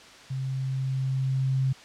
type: tone with level ramp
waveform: sine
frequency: 132.6 Hz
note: C3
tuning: 23 cents sharp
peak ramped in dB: -28 to -21 dBFS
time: 0.3-1.73 s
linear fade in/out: 10 ms
effects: white hiss -48 dBFS RMS until 1.84 s + low-pass 5000 Hz 12 dB/octave